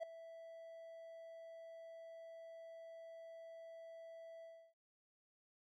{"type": "tone with ADSR envelope", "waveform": "triangle", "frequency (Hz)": 659.3, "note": "E5", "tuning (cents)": 0, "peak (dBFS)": -36, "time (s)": [0, 4.74], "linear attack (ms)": 30, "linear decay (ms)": 6, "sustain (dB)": -14, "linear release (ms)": 310, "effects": []}